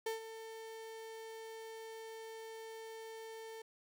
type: tone with ADSR envelope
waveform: 35% pulse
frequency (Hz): 446.8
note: A4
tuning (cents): +27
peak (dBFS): -33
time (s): 0.06-3.62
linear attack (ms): 6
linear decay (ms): 130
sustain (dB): -12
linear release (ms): 5
effects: none